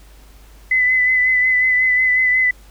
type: tone with vibrato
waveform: sine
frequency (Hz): 2014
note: B6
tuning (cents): +33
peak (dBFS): -12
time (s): 0.71-2.51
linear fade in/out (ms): 5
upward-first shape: sine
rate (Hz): 5.5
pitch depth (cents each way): 24
effects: added 50 Hz sine -42 dBFS peak until 2.7 s + pink hiss -50 dBFS RMS until 2.7 s